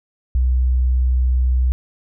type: tone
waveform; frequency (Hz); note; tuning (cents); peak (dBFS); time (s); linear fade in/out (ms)
sine; 63; B1; +35; -13; 0.35-1.72; 0
effects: none

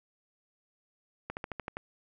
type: slowing click train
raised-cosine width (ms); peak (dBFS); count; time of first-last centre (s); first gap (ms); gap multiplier
0.5; -21; 7; 1.3-1.769; 69; 1.05
effects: none

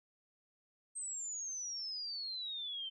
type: exponential sweep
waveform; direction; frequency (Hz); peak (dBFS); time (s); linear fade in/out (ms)
sine; down; 8372 to 3079; -39; 0.95-2.9; 20
effects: none

